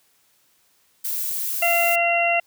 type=noise; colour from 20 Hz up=violet; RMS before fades=-26 dBFS; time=1.04-1.96 s; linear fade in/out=10 ms
type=harmonic tone; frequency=686 Hz; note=F5; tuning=31 cents flat; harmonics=1 / 2 / 3 / 4; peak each=-20 / -32 / -25 / -21 dBFS; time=1.62-2.4 s; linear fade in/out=5 ms
effects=white hiss -62 dBFS RMS until 2.46 s + high-pass 60 Hz 12 dB/octave